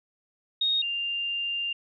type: tone pair in turn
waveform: sine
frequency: 3729 / 2794 Hz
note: A#7 / F7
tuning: 0 / 0 cents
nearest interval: perfect fourth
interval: 500 cents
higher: first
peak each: -22 / -27 dBFS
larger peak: first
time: 0.61-0.82 / 0.82-1.73 s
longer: second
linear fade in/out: 5 ms
effects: none